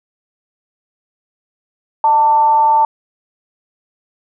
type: tone with frequency modulation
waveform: sine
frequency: 891 Hz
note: A5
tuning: 22 cents sharp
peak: -8 dBFS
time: 2.04-2.85 s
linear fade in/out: 2 ms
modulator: 276 Hz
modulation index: 0.26
effects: none